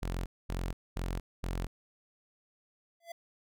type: tone bursts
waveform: sawtooth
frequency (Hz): 44.26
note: F1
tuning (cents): +24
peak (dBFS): -29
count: 4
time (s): 0.02-1.67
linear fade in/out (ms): 10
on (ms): 240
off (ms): 230
type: tone with exponential growth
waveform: square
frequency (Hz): 677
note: E5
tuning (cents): +46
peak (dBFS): -38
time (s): 3-3.12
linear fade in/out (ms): 5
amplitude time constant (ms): 26
effects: none